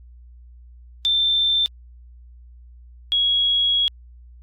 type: tone pair in turn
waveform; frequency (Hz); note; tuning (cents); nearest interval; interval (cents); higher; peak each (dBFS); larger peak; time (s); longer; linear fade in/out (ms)
sine; 3563 / 3321; A7 / G#7; +21 / -1; minor second; 122; first; -16; neither; 1.05-1.66 / 3.12-3.88; second; 0
effects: added 60 Hz sine -42 dBFS peak until 4.42 s + AAC 64 kbps